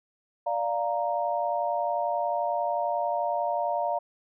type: chord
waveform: sine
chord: Bb major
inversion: first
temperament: equal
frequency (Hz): 587.3 / 698.5 / 932.3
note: D5 / F5 / Bb5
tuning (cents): 0 / 0 / 0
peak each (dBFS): -30 / -28 / -30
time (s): 0.46-3.99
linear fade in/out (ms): 10
effects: none